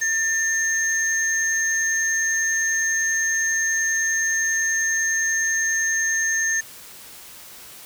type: tone pair together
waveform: sine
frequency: 1795 / 6385 Hz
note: A6 / G8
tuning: +34 / +31 cents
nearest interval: octave + minor seventh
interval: 2197 cents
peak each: -21 / -23 dBFS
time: 0.01-6.61 s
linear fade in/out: 10 ms
effects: white hiss -42 dBFS RMS until 7.85 s

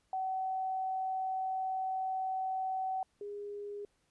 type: tone pair in turn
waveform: sine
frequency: 757 / 409.4 Hz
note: F#5 / G#4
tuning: +39 / -25 cents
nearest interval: major seventh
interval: 1064 cents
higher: first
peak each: -32 / -39 dBFS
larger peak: first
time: 0.13-3.03 / 3.21-3.85 s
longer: first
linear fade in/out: 2 ms
effects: pink hiss -75 dBFS RMS until 4.1 s + resampled to 24000 Hz

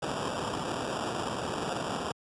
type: noise with sample-and-hold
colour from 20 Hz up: blue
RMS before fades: -33 dBFS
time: 0.02-2.12 s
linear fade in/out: 5 ms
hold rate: 2100 Hz
effects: high-pass 100 Hz 12 dB/octave + resampled to 22050 Hz

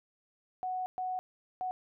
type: tone bursts at uneven times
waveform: sine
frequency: 740 Hz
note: F#5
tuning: in tune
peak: -32 dBFS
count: 3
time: 0.63-0.86 / 0.98-1.19 / 1.61-1.71 s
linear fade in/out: 0 ms
effects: none

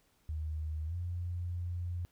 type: tone with pitch glide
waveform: sine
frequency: 77.78 to 87.81 Hz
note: D#2 to F2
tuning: 0 to +10 cents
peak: -34 dBFS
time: 0.29-2.05 s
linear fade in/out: 0 ms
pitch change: +210 cents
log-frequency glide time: 0.86-0.95 s
effects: pink hiss -71 dBFS RMS until 2.11 s

